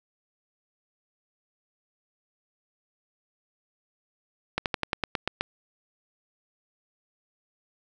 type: slowing click train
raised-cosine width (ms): 0.3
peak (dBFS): -9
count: 9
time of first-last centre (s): 4.58-5.41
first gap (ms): 78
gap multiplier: 1.08
effects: none